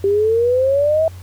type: exponential sweep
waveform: sine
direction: up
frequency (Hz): 390.9 to 655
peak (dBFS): -12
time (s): 0.04-1.08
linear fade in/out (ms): 2
effects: added 91 Hz sine -32 dBFS peak until 1.22 s + pink hiss -46 dBFS RMS until 1.22 s